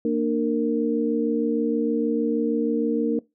sine tone cluster, 231.5 / 297.9 / 461.9 Hz, A#3 / D4 / A#4, -12 / +25 / -16 cents, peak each -24 dBFS, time 0.05-3.19 s, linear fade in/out 2 ms, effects noise-tail reverb RT60 0.2 s tail -21 dB re dry

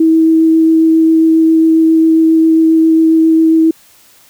sine tone with vibrato, 322.5 Hz, E4, 38 cents flat, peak -5 dBFS, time 0-3.71 s, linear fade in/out 5 ms, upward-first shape sine, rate 7.4 Hz, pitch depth 8 cents each way, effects white hiss -45 dBFS RMS until 4.29 s

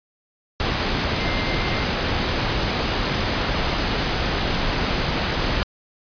sine tone in noise, 2093 Hz, C7, in tune, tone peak -32 dBFS, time 1.2-1.84 s, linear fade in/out 0 ms, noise pink, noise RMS -22 dBFS, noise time 0.6-5.63 s, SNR -13 dB, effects resampled to 11025 Hz

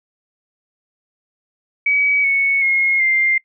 sine tone with pitch steps, 2273 / 2213 / 2155 / 2099 Hz, C#7 / C#7 / C#7 / C7, +43 / -3 / -49 / +5 cents, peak -13 dBFS, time 1.86-3.38 s, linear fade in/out 5 ms, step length 380 ms, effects noise-tail reverb RT60 0.1 s tail -22 dB re dry

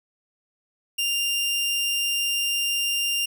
sawtooth tone, 2794 Hz, F7, in tune, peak -19 dBFS, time 0.98-3.26 s, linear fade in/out 10 ms, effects none

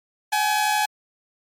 sawtooth tone pair together, 772 / 843.7 Hz, G5 / G#5, -27 / +27 cents, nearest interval major second, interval 154 cents, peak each -22 / -16 dBFS, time 0.32-0.86 s, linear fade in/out 10 ms, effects MP3 64 kbps

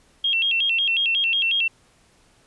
sine tone with vibrato, 2960 Hz, F#7, in tune, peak -18 dBFS, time 0.24-1.68 s, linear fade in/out 5 ms, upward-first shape square, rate 5.5 Hz, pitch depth 160 cents each way, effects pink hiss -58 dBFS RMS until 2.46 s + resampled to 24000 Hz

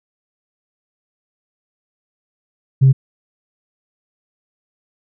sine tone, 133.6 Hz, C3, 36 cents sharp, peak -5 dBFS, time 2.81-2.93 s, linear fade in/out 20 ms, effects tanh soft clip ceiling -3 dBFS

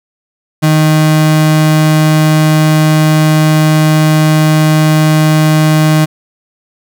35% pulse tone, 155.3 Hz, D#3, 3 cents flat, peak -4 dBFS, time 0.62-6.06 s, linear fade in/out 20 ms, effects none

